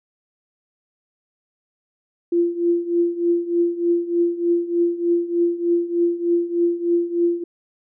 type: tone with tremolo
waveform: sine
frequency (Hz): 344.1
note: F4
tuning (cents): -26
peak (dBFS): -13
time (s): 2.32-7.44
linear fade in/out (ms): 5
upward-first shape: triangle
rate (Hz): 3.3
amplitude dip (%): 85
effects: none